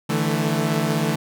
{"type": "chord", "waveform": "sawtooth", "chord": "D suspended second", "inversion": "none", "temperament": "equal with one note detuned", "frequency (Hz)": [148.88, 164.81, 220], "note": ["D3", "E3", "A3"], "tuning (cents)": [24, 0, 0], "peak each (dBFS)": -20, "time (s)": [0.09, 1.16], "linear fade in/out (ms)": 10, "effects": []}